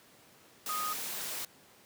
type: tone in noise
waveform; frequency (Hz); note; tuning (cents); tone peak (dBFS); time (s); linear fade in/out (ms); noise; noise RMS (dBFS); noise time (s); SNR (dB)
sine; 1244.5; D#6; 0; -33; 0.69-0.93; 2; white; -38; 0.66-1.45; +2
effects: pink hiss -59 dBFS RMS until 1.85 s + high-pass 150 Hz 12 dB/octave